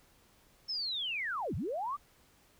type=linear two-way sweep; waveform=sine; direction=down then up; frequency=5380 to 68.1 to 1217 Hz; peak=-33 dBFS; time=0.68-1.97 s; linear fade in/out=20 ms; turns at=1.55 s; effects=pink hiss -65 dBFS RMS until 2.59 s